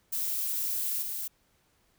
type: noise with level steps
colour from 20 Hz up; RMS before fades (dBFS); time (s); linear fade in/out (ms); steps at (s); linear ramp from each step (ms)
violet; -31 / -35; 0.12-1.28; 10; 1.02; 2
effects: pink hiss -69 dBFS RMS until 1.98 s